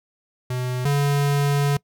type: tone pair in turn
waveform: square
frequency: 125.8 / 142.57 Hz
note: B2 / C#3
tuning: +32 / +49 cents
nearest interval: major second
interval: 217 cents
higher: second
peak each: -24 / -18 dBFS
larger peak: second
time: 0.5-0.85 / 0.85-1.77 s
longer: second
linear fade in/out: 5 ms
effects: noise-tail reverb RT60 0.1 s tail -23 dB re dry